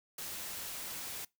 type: noise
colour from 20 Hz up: white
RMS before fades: -42 dBFS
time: 0.18-1.25 s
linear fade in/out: 5 ms
effects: noise-tail reverb RT60 0.2 s tail -23 dB re dry